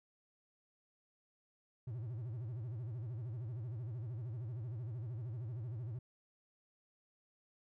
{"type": "tone with vibrato", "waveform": "triangle", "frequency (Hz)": 116.54, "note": "A#2", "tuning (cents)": 0, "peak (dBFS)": -38, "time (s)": [1.87, 5.99], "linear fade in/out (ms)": 5, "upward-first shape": "sine", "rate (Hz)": 13, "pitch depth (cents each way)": 200, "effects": []}